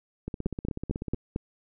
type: two click trains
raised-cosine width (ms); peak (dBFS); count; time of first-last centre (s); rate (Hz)
3; -15 / -20; 5 / 15; 0.46-1.361 / 0.28-1.144; 4.44 / 16.2
effects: none